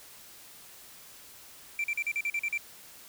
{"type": "tone bursts", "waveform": "sine", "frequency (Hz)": 2349, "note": "D7", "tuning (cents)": 0, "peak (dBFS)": -25, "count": 9, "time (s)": [1.79, 2.576], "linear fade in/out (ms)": 2, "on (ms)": 50, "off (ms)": 42, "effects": ["tanh soft clip ceiling -26 dBFS", "white hiss -51 dBFS RMS until 3.08 s"]}